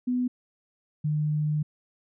sine tone pair in turn, 248.9 / 151.2 Hz, B3 / D#3, +14 / -49 cents, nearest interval major sixth, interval 863 cents, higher first, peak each -23 dBFS, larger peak neither, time 0.07-0.28 / 1.04-1.63 s, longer second, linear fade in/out 10 ms, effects none

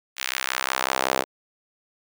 sawtooth tone with high-pass filter sweep, 65.41 Hz, C2, in tune, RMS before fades -26 dBFS, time 0.16-1.25 s, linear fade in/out 50 ms, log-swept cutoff 2400 to 510 Hz, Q 1.1, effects none

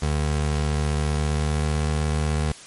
25% pulse tone with pitch glide, 74.8 to 76.28 Hz, D2 to D#2, +32 to -34 cents, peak -17 dBFS, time 0.02-2.52 s, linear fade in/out 5 ms, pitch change +34 cents, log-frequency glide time 1.02-1.88 s, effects white hiss -43 dBFS RMS until 2.66 s + MP3 48 kbps

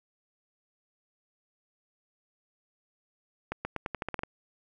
accelerating click train, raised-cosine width 0.5 ms, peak -17 dBFS, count 10, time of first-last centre 3.52-4.234 s, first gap 130 ms, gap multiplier 0.87, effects none

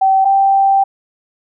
sine tone pair in turn, 770 / 783 Hz, G5 / G5, -31 / -2 cents, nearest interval unison, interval 29 cents, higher second, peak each -8 dBFS, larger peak neither, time 0.01-0.25 / 0.25-0.84 s, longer second, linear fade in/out 10 ms, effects none

